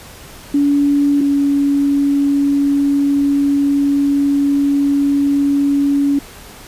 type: tone pair in turn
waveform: sine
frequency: 285.3 / 282.3 Hz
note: C#4 / C#4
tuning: +50 / +32 cents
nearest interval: unison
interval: 18 cents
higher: first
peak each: -10 / -11 dBFS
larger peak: first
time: 0.54-1.21 / 1.21-6.19 s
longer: second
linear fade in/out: 5 ms
effects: pink hiss -37 dBFS RMS until 6.67 s + resampled to 32000 Hz